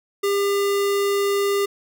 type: tone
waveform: square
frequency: 400.9 Hz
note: G4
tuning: 39 cents sharp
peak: -19 dBFS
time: 0.23-1.66 s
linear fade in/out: 10 ms
effects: none